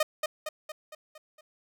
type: tone with echo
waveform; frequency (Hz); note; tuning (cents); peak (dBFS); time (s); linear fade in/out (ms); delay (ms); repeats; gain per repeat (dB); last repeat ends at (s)
sawtooth; 616; D#5; -17; -18; 0-0.03; 5; 230; 6; -5; 1.41
effects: none